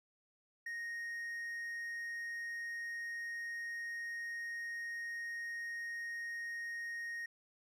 triangle tone, 1864.7 Hz, A#6, in tune, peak -38 dBFS, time 0.66-7.26 s, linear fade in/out 5 ms, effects none

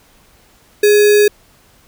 sine tone with sample-and-hold, 415.3 Hz, G#4, in tune, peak -6 dBFS, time 0.83-1.28 s, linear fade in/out 5 ms, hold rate 2100 Hz, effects pink hiss -50 dBFS RMS until 1.87 s

